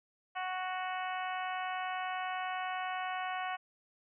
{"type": "harmonic tone", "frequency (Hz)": 370, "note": "F#4", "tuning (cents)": 0, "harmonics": [2, 3, 4, 5, 6, 7, 8], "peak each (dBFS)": [-37, -41, -43, -45, -47, -48, -49], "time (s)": [0.35, 3.57], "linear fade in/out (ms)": 20, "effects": []}